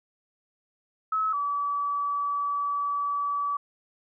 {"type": "tone pair in turn", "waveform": "sine", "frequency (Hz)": [1291, 1147.8], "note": ["E6", "D6"], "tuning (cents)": [-37, -40], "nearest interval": "major second", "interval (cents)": 203, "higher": "first", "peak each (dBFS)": [-23, -25], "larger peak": "first", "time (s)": [[1.12, 1.33], [1.33, 3.57]], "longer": "second", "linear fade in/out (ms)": 5, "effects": []}